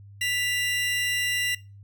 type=tone pair together; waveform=40% pulse; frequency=1975.5 / 2794 Hz; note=B6 / F7; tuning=0 / 0 cents; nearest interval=tritone; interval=600 cents; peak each=-26 dBFS; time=0.21-1.55 s; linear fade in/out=5 ms; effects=noise-tail reverb RT60 0.3 s tail -21 dB re dry + added 100 Hz sine -44 dBFS peak until 1.83 s